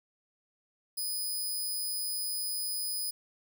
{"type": "tone", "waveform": "10% pulse", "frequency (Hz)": 4996, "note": "D#8", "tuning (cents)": 6, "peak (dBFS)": -25, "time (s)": [0.97, 3.11], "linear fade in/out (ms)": 10, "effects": []}